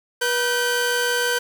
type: tone pair together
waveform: sawtooth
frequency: 484.3 / 1539 Hz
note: B4 / G6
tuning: -34 / -32 cents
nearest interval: octave + minor sixth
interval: 2002 cents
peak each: -19 / -18 dBFS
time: 0.21-1.39 s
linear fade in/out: 10 ms
effects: 7-bit